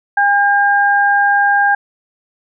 sine tone pair together, 810 / 1607.9 Hz, G#5 / G6, -43 / +44 cents, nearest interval octave, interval 1187 cents, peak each -12 dBFS, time 0.17-1.75 s, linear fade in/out 5 ms, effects none

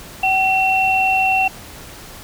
sine tone pair together, 761.6 / 2716 Hz, F#5 / F7, +50 / -49 cents, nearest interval octave + minor seventh, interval 2201 cents, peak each -16 dBFS, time 0.23-1.48 s, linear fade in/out 5 ms, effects pink hiss -37 dBFS RMS until 2.23 s

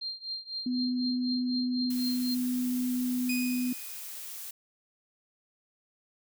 sine tone with tremolo, 4186 Hz, C8, in tune, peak -31 dBFS, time 0.01-2.35 s, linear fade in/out 10 ms, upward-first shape triangle, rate 4 Hz, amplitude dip 95%
sine tone, 249.6 Hz, B3, 19 cents sharp, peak -27 dBFS, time 0.66-3.73 s, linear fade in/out 5 ms
blue noise, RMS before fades -41 dBFS, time 1.9-4.51 s, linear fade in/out 5 ms
sawtooth tone with exponential decay, 2489 Hz, D#7, in tune, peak -27 dBFS, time 3.29-4.31 s, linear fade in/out 5 ms, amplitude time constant 220 ms
effects none

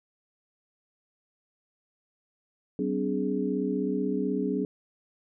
sine tone cluster, 190.6 / 253.5 / 289.5 / 417 Hz, G3 / B3 / D4 / G#4, -48 / +45 / -25 / +7 cents, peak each -31 dBFS, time 2.79-4.65 s, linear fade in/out 2 ms, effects none

